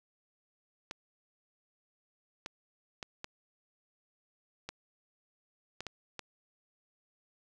clicks, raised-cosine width 0.2 ms, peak -22 dBFS, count 8, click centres 0.911 / 2.461 / 3.028 / 3.244 / 4.69 / 5.806 / 5.867 / 6.193 s, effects none

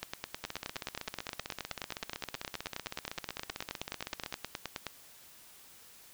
two click trains, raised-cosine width 0.2 ms, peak -18 / -20 dBFS, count 47 / 62, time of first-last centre 0.03-4.867 / 0.44-4.325 s, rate 9.51 / 15.7 Hz, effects white hiss -56 dBFS RMS until 6.13 s

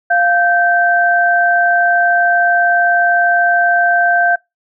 sine tone pair together, 698.5 / 1558.1 Hz, F5 / G6, 0 / -11 cents, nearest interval octave + major second, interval 1389 cents, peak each -12 dBFS, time 0.1-4.36 s, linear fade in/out 10 ms, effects noise-tail reverb RT60 0.2 s tail -25 dB re dry

